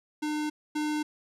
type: tone pair in turn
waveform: square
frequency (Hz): 302.2 / 302.2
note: D4 / D4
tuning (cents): +50 / +50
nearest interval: unison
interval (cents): 0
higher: neither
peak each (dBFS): -29 / -28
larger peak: second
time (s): 0.22-0.5 / 0.75-1.03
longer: neither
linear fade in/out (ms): 10
effects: low-pass 10000 Hz 12 dB/octave